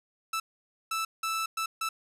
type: tone bursts at uneven times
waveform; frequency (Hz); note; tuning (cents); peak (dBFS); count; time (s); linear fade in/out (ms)
sawtooth; 1318.5; E6; 0; -25; 5; 0.33-0.4 / 0.91-1.05 / 1.23-1.46 / 1.57-1.66 / 1.81-1.89; 5
effects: resampled to 32000 Hz + 9-bit